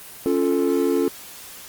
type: chord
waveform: triangle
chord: Db augmented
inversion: none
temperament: equal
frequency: 277.2 / 349.2 / 440 Hz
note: Db4 / F4 / A4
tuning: 0 / 0 / 0 cents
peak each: -20 dBFS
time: 0.26-1.08 s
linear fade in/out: 0 ms
effects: white hiss -40 dBFS RMS until 1.68 s + Opus 24 kbps